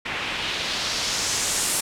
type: noise with low-pass filter sweep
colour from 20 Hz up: white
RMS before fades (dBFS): -26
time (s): 0.05-1.81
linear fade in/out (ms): 10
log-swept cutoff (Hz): 2300 to 10000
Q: 1.6
effects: none